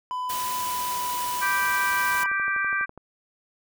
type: tone with pitch glide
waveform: triangle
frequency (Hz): 1002 to 987.1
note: B5 to B5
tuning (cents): +25 to -1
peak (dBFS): -25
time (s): 0.11-2.26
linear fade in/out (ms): 0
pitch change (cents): -26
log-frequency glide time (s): 0.28-1.11
type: noise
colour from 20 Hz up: white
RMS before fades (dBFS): -33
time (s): 0.29-2.24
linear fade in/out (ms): 10
type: harmonic tone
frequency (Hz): 392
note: G4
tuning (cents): 0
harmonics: 3 / 4 / 5 / 6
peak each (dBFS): -30 / -24 / -34 / -32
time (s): 1.41-2.86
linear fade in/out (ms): 20
type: click train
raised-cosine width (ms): 1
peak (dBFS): -28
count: 11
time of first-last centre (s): 2.15-2.976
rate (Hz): 12.1
effects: none